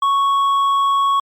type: tone with hard clipping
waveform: sine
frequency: 1108.7 Hz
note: C#6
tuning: in tune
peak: -14 dBFS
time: 0.02-1.2 s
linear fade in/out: 5 ms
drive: 4 dB
effects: MP3 96 kbps